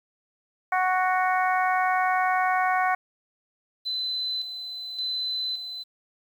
harmonic tone, 370 Hz, F#4, in tune, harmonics 2 / 3 / 4 / 5 / 6, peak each -23 / -27 / -29 / -31 / -33 dBFS, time 0.72-2.95 s, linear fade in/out 5 ms
sine tone with tremolo, 4031 Hz, B7, 35 cents sharp, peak -26 dBFS, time 3.85-5.84 s, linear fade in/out 20 ms, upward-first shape square, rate 0.88 Hz, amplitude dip 55%
effects 9-bit

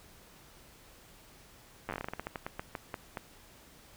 slowing click train, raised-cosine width 0.5 ms, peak -21 dBFS, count 19, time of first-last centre 1.89-3.172 s, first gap 9 ms, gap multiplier 1.21, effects pink hiss -57 dBFS RMS until 3.96 s

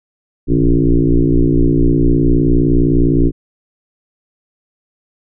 sine tone with frequency modulation, 146.83 Hz, D3, in tune, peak -8 dBFS, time 0.47-3.32 s, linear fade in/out 50 ms, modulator 59.6 Hz, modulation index 3.6, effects none

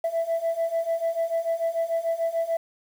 sine beating tone pair, 659.3 / 666.1 Hz, E5 / E5, 0 / +18 cents, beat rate 6.8 Hz, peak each -26 / -24 dBFS, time 0.04-2.57 s, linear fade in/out 5 ms, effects tanh soft clip ceiling -19 dBFS + 8-bit

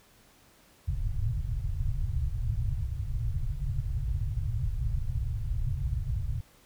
pink low-pass noise, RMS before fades -30 dBFS, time 0.87-6.41 s, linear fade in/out 10 ms, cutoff 140 Hz, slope 96 dB/octave, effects pink hiss -60 dBFS RMS until 6.65 s

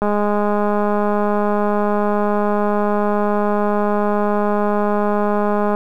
click train, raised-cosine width 1 ms, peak -6 dBFS, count 1187, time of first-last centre 0.02-5.749 s, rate 207 Hz, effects 8-bit

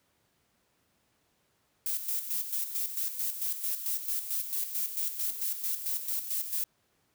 violet noise with tremolo, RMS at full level -31 dBFS, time 1.86-6.64 s, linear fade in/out 0 ms, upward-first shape square, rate 4.5 Hz, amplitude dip 60%, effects pink hiss -72 dBFS RMS until 7.14 s + high-pass 80 Hz 12 dB/octave

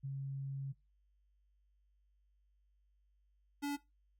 sine / square tone pair in turn, 136.7 / 286.5 Hz, C#3 / D4, -24 / -43 cents, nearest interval octave + minor second, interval 1281 cents, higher second, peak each -38 / -36 dBFS, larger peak second, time 0.03-0.73 / 3.62-3.77 s, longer first, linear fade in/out 20 ms, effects noise-tail reverb RT60 0.2 s tail -18 dB re dry + added 50 Hz sine -70 dBFS peak until 4.19 s

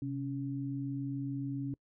sine tone pair together, 131.48 / 278.6 Hz, C3 / C#4, +9 / +9 cents, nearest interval octave + minor second, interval 1300 cents, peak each -37 / -36 dBFS, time 0.02-1.74 s, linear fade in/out 2 ms, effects noise-tail reverb RT60 0.1 s tail -25 dB re dry

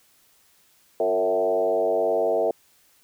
sine tone with frequency modulation, 554.4 Hz, C#5, in tune, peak -19 dBFS, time 1-2.51 s, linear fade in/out 2 ms, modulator 98.5 Hz, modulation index 1.7, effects white hiss -60 dBFS RMS until 3.03 s

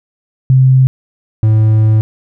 sine / triangle tone pair in turn, 130.81 / 108.99 Hz, C3 / A2, 0 / -16 cents, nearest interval minor third, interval 316 cents, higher first, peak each -4 dBFS, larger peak neither, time 0.5-0.87 / 1.43-2.01 s, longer second, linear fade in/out 0 ms, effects none

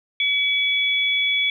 sine tone pair together, 2279 / 3407 Hz, C#7 / G#7, +47 / +44 cents, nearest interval perfect fifth, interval 697 cents, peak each -20 / -21 dBFS, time 0.2-1.5 s, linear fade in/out 2 ms, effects none

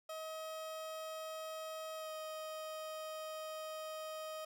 30% pulse tone with pitch glide, 634 to 626.7 Hz, D#5 to D#5, +32 to +12 cents, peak -40 dBFS, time 0.09-4.45 s, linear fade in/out 5 ms, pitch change -20 cents, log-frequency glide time 1.96-2.12 s, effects none

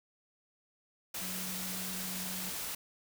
sine tone in noise, 185 Hz, F#3, in tune, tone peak -43 dBFS, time 1.21-2.5 s, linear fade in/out 5 ms, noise white, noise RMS -39 dBFS, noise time 1.14-2.75 s, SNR -7 dB, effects none

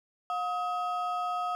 triangle ring-modulated tone, 992 Hz, B5, 7 cents sharp, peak -24 dBFS, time 0.3-1.55 s, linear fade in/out 0 ms, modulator 275 Hz, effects none

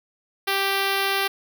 5% pulse tone with notch filter, 392 Hz, G4, in tune, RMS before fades -23 dBFS, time 0.47-1.28 s, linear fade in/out 10 ms, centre 7100 Hz, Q 0.96, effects none

